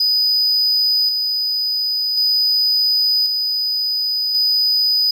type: tone with tremolo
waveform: triangle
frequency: 4978 Hz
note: D#8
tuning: in tune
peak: -12 dBFS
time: 0-5.11 s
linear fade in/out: 5 ms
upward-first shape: square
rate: 0.46 Hz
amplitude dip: 35%
effects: none